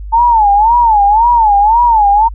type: tone with vibrato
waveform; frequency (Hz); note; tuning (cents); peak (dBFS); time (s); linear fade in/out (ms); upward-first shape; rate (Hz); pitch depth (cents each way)
sine; 880; A5; 0; -5; 0.12-2.29; 20; sine; 1.9; 160
effects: added 50 Hz sine -22 dBFS peak until 2.34 s